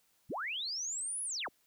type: linear two-way sweep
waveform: sine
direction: up then down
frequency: 55.3 to 10548 to 55.3 Hz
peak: -35 dBFS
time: 0.29-1.49 s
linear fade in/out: 20 ms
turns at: 1.23 s
effects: white hiss -72 dBFS RMS until 1.66 s